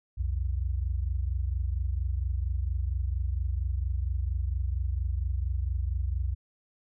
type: tone pair together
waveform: sine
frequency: 61.46 / 85.8 Hz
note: B1 / F2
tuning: -8 / -30 cents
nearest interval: tritone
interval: 578 cents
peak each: -28 / -31 dBFS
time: 0.17-6.35 s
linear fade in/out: 20 ms
effects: none